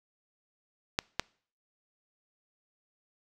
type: clicks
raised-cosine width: 0.2 ms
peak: -9 dBFS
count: 2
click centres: 0.989 / 1.196 s
effects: noise-tail reverb RT60 0.5 s tail -26 dB re dry